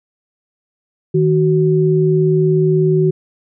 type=tone pair together; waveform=sine; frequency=157.2 / 373.9 Hz; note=D#3 / F#4; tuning=+18 / +18 cents; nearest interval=octave + minor third; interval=1500 cents; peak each=-13 dBFS; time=1.14-3.11 s; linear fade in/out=10 ms; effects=none